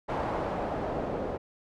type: noise with low-pass filter sweep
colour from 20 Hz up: white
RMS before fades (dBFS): -32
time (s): 0.08-1.38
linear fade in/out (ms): 20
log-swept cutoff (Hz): 830 to 530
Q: 1.4
effects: none